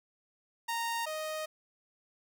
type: tone pair in turn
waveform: sawtooth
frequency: 927 / 622.8 Hz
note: A#5 / D#5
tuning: -10 / +2 cents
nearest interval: perfect fifth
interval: 688 cents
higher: first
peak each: -28 / -31 dBFS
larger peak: first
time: 0.68-1.06 / 1.06-1.46 s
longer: second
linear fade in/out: 10 ms
effects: none